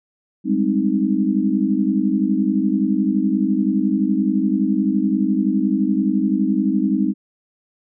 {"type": "chord", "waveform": "sine", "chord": "Ab major seventh", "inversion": "third", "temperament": "equal", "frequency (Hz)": [196, 207.7, 261.6, 311.1], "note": ["G3", "Ab3", "C4", "Eb4"], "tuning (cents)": [0, 0, 0, 0], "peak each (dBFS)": -21, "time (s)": [0.44, 7.14], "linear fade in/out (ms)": 50, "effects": []}